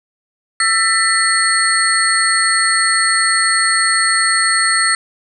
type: tone cluster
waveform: sine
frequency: 1334 / 1791 / 1980 / 4348 / 8580 Hz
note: E6 / A6 / B6 / C#8 / C9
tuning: +20 / +30 / +4 / -34 / +42 cents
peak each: -18 dBFS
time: 0.6-4.95 s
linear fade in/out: 2 ms
effects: none